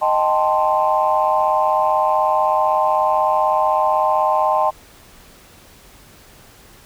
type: chord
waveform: sine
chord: A half-diminished seventh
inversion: second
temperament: equal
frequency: 622.3 / 784 / 880 / 1046.5 Hz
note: Eb5 / G5 / A5 / C6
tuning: 0 / 0 / 0 / 0 cents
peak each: -19 dBFS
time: 0.01-4.71 s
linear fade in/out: 20 ms
effects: tanh soft clip ceiling -4 dBFS + pink hiss -46 dBFS RMS until 6.85 s